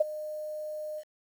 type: tone with ADSR envelope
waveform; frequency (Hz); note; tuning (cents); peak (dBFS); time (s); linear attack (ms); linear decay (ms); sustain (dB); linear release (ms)
sine; 611; D#5; -32; -17; 0-1.04; 8; 20; -17; 61
effects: 9-bit